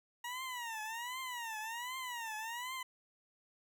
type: tone with vibrato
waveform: 20% pulse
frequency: 948 Hz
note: A#5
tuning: 29 cents sharp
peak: -35 dBFS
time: 0.24-2.83 s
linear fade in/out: 5 ms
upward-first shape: triangle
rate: 1.3 Hz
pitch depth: 190 cents each way
effects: none